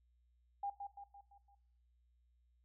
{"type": "tone with echo", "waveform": "sine", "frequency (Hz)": 804, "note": "G5", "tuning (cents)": 44, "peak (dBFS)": -37, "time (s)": [0.63, 0.7], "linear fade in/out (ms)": 5, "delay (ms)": 170, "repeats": 5, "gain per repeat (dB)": -6, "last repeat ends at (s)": 1.55, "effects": ["noise-tail reverb RT60 0.8 s tail -19 dB re dry", "added 60 Hz sine -70 dBFS peak until 2.64 s"]}